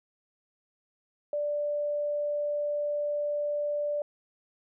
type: tone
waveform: sine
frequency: 587.3 Hz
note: D5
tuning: in tune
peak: -27 dBFS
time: 1.33-4.02 s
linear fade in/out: 2 ms
effects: none